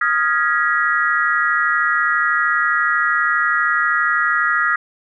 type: chord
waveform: sine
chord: F half-diminished seventh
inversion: third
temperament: equal with one note detuned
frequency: 1244.5 / 1396.9 / 1661.2 / 1927.1 Hz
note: Eb6 / F6 / Ab6 / Cb7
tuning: 0 / 0 / 0 / -43 cents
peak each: -20 dBFS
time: 0.01-4.76 s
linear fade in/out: 5 ms
effects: none